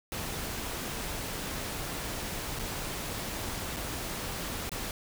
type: noise with dropouts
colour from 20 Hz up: pink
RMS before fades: -36 dBFS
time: 0.12-4.91 s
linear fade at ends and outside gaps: 1 ms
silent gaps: 2.59-2.594 / 3.763-3.767 / 4.694-4.717 s
effects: none